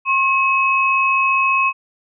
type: tone pair together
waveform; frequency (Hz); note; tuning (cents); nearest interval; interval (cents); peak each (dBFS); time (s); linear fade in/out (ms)
sine; 1076 / 2559; C6 / D#7; +48 / +48; octave + minor third; 1500; -16; 0.05-1.73; 50
effects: none